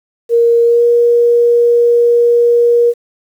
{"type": "tone with pitch glide", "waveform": "sine", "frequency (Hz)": [468.2, 474.7], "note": ["A#4", "A#4"], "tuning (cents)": [8, 31], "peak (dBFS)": -6, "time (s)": [0.29, 2.94], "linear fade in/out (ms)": 50, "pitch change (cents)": 23, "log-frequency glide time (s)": [0.63, 0.84], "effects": ["7-bit"]}